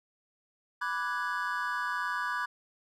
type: chord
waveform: triangle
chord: G# half-diminished seventh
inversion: first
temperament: equal with one note detuned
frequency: 987.8 / 1170.6 / 1480 / 1661.2 Hz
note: B5 / D6 / F#6 / G#6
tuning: 0 / -6 / 0 / 0 cents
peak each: -34 dBFS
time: 0.81-2.46 s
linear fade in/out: 10 ms
effects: none